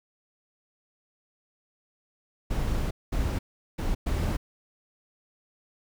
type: noise bursts at uneven times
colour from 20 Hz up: brown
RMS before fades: -27 dBFS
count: 4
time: 2.5-2.91 / 3.12-3.39 / 3.78-3.95 / 4.06-4.37 s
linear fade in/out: 10 ms
effects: none